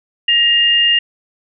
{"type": "tone pair together", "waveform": "sine", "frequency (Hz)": [1890, 2819], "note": ["A#6", "F7"], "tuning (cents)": [23, 16], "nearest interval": "perfect fifth", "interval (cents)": 693, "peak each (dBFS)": [-17, -10], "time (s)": [0.28, 0.99], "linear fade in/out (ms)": 5, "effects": []}